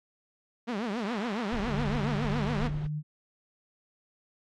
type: tone with vibrato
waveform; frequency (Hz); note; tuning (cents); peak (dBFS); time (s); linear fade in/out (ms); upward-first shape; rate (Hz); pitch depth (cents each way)
sawtooth; 219.5; A3; -4; -26; 0.67-2.69; 20; triangle; 7.2; 260
type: noise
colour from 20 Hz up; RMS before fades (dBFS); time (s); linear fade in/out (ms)
brown; -37; 1.52-2.87; 5
type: tone with pitch glide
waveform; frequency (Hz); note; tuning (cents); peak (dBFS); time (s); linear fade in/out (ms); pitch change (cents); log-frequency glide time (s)
sine; 146.83 to 151.05; D3 to D3; 0 to +49; -30; 1.66-3.03; 50; +49; 2.12-2.91
effects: low-pass 4000 Hz 12 dB/octave + AAC 48 kbps